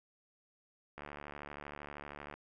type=click train; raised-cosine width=0.5 ms; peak=-30 dBFS; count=100; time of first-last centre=0.98-2.34 s; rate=72.8 Hz; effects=none